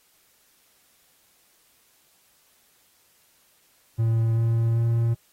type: tone with pitch steps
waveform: triangle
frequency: 113.6 / 114.79 / 115.99 Hz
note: A#2 / A#2 / A#2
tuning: -44 / -26 / -8 cents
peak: -17 dBFS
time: 3.98-5.15 s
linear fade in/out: 20 ms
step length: 390 ms
effects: white hiss -62 dBFS RMS until 5.32 s + AAC 48 kbps